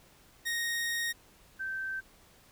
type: tone pair in turn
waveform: sawtooth / sine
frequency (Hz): 1864.7 / 1554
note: A#6 / G6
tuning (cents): 0 / -16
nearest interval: minor third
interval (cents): 316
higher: first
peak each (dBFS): -27 / -33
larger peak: first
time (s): 0.45-1.13 / 1.59-2.01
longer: first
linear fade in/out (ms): 20
effects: pink hiss -60 dBFS RMS until 2.51 s